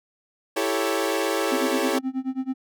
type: chord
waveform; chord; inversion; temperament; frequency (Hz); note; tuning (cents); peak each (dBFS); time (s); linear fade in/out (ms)
sawtooth; A dominant seventh; second; equal; 329.6 / 392 / 440 / 554.4; E4 / G4 / A4 / C#5; 0 / 0 / 0 / 0; -24; 0.56-1.99; 10
type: tone with tremolo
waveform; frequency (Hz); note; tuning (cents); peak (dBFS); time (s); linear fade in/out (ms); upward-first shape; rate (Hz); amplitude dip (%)
triangle; 261.9; C4; +2; -20; 1.51-2.54; 20; sine; 9.3; 95
effects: none